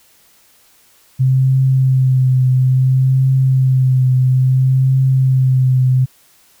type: tone with vibrato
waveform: sine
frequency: 130.4 Hz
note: C3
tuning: 5 cents flat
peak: -9 dBFS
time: 1.19-6.06 s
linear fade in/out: 20 ms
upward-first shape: triangle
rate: 0.59 Hz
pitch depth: 29 cents each way
effects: white hiss -51 dBFS RMS until 6.6 s